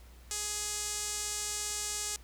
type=tone with band-pass filter; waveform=sawtooth; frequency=417.3 Hz; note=G#4; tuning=8 cents sharp; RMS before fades=-36 dBFS; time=0.31-2.16 s; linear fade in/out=0 ms; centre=7400 Hz; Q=2.3; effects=added 60 Hz sine -51 dBFS peak until 2.23 s + pink hiss -60 dBFS RMS until 2.23 s